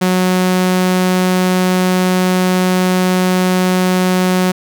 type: tone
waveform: sawtooth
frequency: 183.6 Hz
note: F#3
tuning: 13 cents flat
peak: -7 dBFS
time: 0.01-4.52 s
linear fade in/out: 10 ms
effects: none